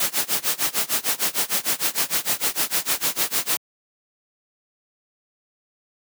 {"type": "noise with tremolo", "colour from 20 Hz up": "white", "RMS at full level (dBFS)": -20, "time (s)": [0, 3.57], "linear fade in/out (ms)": 2, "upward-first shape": "sine", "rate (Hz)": 6.6, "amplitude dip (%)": 95, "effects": ["high-pass 150 Hz 12 dB/octave"]}